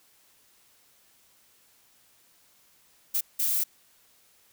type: noise bursts at uneven times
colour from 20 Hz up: violet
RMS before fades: -26 dBFS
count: 2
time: 3.14-3.21 / 3.39-3.64 s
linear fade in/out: 10 ms
effects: white hiss -62 dBFS RMS until 4.52 s